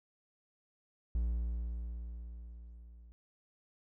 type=tone with level ramp; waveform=triangle; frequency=58.27 Hz; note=A#1; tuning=in tune; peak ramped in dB=-27 to -51 dBFS; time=1.15-3.12 s; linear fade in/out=0 ms; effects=none